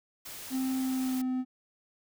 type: noise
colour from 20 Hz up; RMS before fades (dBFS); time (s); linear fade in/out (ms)
white; -43; 0.25-1.22; 10
type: tone with pitch glide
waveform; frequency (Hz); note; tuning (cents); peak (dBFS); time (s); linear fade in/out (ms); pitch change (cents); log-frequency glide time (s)
triangle; 261.6 to 255.9; C4 to C4; 0 to -38; -26; 0.5-1.45; 50; -38; 0.8-1.3
effects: none